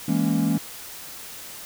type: chord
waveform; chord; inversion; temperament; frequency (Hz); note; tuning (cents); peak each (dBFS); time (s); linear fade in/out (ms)
triangle; A# half-diminished seventh; second; equal; 164.81 / 207.7 / 233.1 / 277.2; E3 / G#3 / A#3 / C#4; 0 / 0 / 0 / 0; -23; 0.08-0.58; 5
effects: white hiss -39 dBFS RMS until 1.65 s